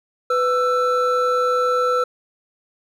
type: tone pair together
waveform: triangle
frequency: 498.6 / 1331 Hz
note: B4 / E6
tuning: +16 / +16 cents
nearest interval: octave + perfect fourth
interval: 1700 cents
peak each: -17 dBFS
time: 0.3-2.04 s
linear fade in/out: 5 ms
effects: none